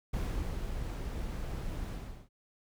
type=noise with ADSR envelope; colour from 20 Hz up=brown; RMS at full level=-33 dBFS; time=0.13-2.29 s; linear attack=10 ms; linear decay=480 ms; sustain=-4 dB; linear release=400 ms; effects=none